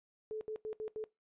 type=tone bursts at uneven times; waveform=sine; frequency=433.6 Hz; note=A4; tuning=25 cents flat; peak=-37 dBFS; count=5; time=0.31-0.41 / 0.48-0.56 / 0.65-0.73 / 0.8-0.88 / 0.96-1.04 s; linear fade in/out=0 ms; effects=noise-tail reverb RT60 0.2 s tail -20 dB re dry + resampled to 8000 Hz